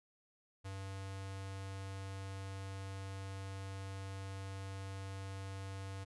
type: tone with notch filter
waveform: square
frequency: 97 Hz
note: G2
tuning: 18 cents flat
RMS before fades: -45 dBFS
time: 0.64-6.05 s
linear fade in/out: 20 ms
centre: 200 Hz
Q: 0.67
effects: resampled to 24000 Hz